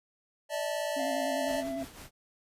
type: chord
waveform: square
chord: D suspended second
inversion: none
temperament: equal with one note detuned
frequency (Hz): 587.3 / 644.9 / 880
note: D5 / E5 / A5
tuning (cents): 0 / -38 / 0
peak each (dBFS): -34 / -36 / -40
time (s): 0.49-1.64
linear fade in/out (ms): 50
type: tone with vibrato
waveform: sine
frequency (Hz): 270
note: C#4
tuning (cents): -45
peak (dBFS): -35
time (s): 0.96-1.85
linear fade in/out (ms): 10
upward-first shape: square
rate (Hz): 10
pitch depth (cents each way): 41
type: tone with pitch glide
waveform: triangle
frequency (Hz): 698.5 to 667.7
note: F5 to E5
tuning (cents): 0 to +22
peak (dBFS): -33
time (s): 0.99-1.83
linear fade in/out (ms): 2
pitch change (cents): -78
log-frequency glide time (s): 1.25-1.56
type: noise with tremolo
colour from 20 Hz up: pink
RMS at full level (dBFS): -45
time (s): 1.46-2.11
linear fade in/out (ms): 50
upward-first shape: triangle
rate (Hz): 5.9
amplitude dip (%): 65
effects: resampled to 32000 Hz